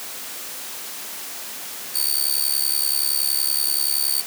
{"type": "tone with amplitude modulation", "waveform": "5% pulse", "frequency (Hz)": 4546, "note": "C#8", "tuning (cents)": 43, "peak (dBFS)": -8, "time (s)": [1.94, 4.22], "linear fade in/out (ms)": 20, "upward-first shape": "sine", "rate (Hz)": 70.6, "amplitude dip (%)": 100, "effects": ["white hiss -33 dBFS RMS until 4.26 s", "high-pass 200 Hz 12 dB/octave"]}